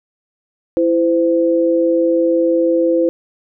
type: tone pair together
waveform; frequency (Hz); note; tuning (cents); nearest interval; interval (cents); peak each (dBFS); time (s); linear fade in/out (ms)
sine; 333 / 513; E4 / C5; +18 / -34; perfect fifth; 748; -14; 0.77-3.09; 0
effects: none